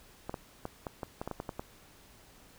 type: clicks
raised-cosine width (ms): 1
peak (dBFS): -22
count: 11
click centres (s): 0.295 / 0.342 / 0.654 / 0.868 / 1.032 / 1.215 / 1.276 / 1.313 / 1.401 / 1.492 / 1.595
effects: pink hiss -58 dBFS RMS until 2.58 s